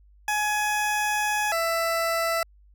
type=tone pair in turn; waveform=20% pulse; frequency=841 / 664.3 Hz; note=G#5 / E5; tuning=+22 / +13 cents; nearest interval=major third; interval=409 cents; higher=first; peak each=-18 dBFS; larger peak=neither; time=0.28-1.52 / 1.52-2.43 s; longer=first; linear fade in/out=2 ms; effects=added 50 Hz sine -52 dBFS peak until 2.74 s